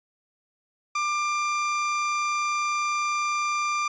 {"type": "tone", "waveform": "30% pulse", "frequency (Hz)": 1190, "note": "D6", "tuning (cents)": 22, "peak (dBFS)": -21, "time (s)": [0.95, 3.88], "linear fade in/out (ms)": 5, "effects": ["resampled to 16000 Hz"]}